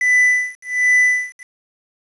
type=tone with tremolo; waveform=triangle; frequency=1993 Hz; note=B6; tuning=15 cents sharp; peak=-8 dBFS; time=0.01-1.43 s; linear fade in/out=2 ms; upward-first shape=sine; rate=1.3 Hz; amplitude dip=100%; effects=resampled to 24000 Hz + 7-bit